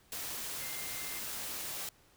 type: tone in noise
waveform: sine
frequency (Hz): 2093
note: C7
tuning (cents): 0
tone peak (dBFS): -48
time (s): 0.61-1.19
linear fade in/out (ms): 2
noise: white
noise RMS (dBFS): -40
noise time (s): 0.12-1.89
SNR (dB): -11
effects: pink hiss -65 dBFS RMS until 2.16 s